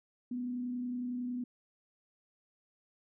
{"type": "tone with frequency modulation", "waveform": "sine", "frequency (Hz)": 246.9, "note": "B3", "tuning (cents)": 0, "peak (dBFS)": -34, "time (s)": [0.31, 1.44], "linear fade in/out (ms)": 5, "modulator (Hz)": 30.9, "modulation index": 0.25, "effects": []}